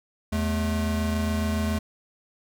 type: tone pair together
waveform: square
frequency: 81 / 215.8 Hz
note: E2 / A3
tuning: -30 / -33 cents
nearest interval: octave + perfect fourth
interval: 1697 cents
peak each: -27 dBFS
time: 0.32-1.79 s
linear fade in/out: 10 ms
effects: none